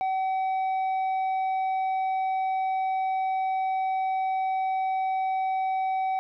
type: tone with tanh clipping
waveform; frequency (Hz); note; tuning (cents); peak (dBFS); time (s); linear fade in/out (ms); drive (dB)
sine; 760; F#5; +46; -25; 0.01-6.19; 0; 5
effects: none